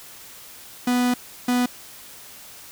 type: tone bursts at uneven times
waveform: 45% pulse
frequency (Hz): 246.9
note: B3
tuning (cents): 0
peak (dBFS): -18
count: 2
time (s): 0.87-1.14 / 1.48-1.66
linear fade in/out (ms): 5
effects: white hiss -43 dBFS RMS until 2.71 s